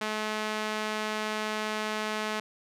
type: tone with band-pass filter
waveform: sawtooth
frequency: 214.8 Hz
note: A3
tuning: 41 cents flat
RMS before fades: -32 dBFS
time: 0.01-2.4 s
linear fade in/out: 5 ms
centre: 2000 Hz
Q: 0.5
effects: none